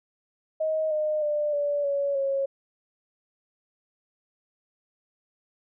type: tone with pitch steps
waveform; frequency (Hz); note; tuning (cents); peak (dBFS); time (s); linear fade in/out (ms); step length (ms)
sine; 629 / 611.8 / 595.1 / 578.8 / 563 / 547.6; D#5 / D#5 / D5 / D5 / C#5 / C#5; +19 / -29 / +23 / -25 / +27 / -21; -23; 0.6-2.46; 10; 310
effects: none